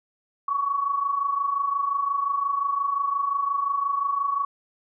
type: tone pair together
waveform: sine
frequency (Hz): 1101.3 / 1127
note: C#6 / C#6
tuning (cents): -12 / +28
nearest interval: unison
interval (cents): 40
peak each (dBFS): -29 / -23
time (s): 0.48-4.45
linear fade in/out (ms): 5
effects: none